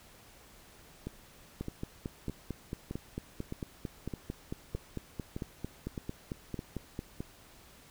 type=two click trains; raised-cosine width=3 ms; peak=-24 / -23 dBFS; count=11 / 25; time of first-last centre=1.07-7.205 / 1.61-6.991 s; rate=1.63 / 4.46 Hz; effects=pink hiss -57 dBFS RMS until 7.9 s